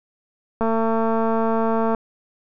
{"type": "click train", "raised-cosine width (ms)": 1, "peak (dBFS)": -9, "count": 302, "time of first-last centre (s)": [0.61, 1.948], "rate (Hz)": 225, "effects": []}